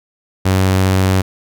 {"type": "tone", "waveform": "sawtooth", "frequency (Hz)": 94.5, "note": "F#2", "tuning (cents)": 37, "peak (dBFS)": -7, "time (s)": [0.45, 1.22], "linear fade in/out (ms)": 10, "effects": []}